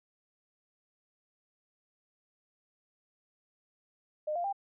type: tone with pitch steps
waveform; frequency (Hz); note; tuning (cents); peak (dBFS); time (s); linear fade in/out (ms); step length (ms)
sine; 609 / 695.5 / 794.4; D#5 / F5 / G5; -37 / -7 / +23; -30; 4.27-4.528; 10; 86
effects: none